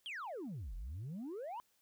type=exponential two-way sweep; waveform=sine; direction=down then up; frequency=3335 to 40.64 to 1025 Hz; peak=-39 dBFS; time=0.06-1.6 s; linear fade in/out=0 ms; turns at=0.75 s; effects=tanh soft clip ceiling -40 dBFS + white hiss -75 dBFS RMS until 1.81 s